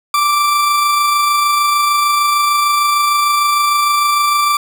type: tone with amplitude modulation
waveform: 40% pulse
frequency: 1172 Hz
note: D6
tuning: 4 cents flat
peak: -9 dBFS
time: 0.14-4.57 s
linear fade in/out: 2 ms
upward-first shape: sine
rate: 26.6 Hz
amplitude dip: 25%
effects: none